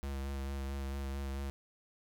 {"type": "tone with vibrato", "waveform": "square", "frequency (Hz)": 68.5, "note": "C#2", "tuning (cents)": -20, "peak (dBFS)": -37, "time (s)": [0.03, 1.5], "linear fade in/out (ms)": 0, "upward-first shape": "sine", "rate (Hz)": 4.5, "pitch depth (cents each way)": 23, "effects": []}